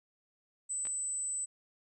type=tone; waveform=sine; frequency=8020 Hz; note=B8; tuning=26 cents sharp; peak=-33 dBFS; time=0.69-1.46 s; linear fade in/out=20 ms
type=clicks; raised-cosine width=0.3 ms; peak=-32 dBFS; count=2; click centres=0.854 / 0.87 s
effects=none